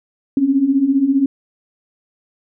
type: beating tone pair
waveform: sine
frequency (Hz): 261.6 / 276.6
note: C4 / C#4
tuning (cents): 0 / -4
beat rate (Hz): 15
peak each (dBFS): -18 / -13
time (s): 0.37-1.26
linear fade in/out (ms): 2
effects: none